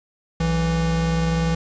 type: tone pair together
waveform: square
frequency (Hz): 61.73 / 164.81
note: B1 / E3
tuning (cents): 0 / 0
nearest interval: octave + perfect fourth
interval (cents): 1700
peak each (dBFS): -26 / -20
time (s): 0.4-1.55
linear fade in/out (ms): 5
effects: resampled to 16000 Hz + 8-bit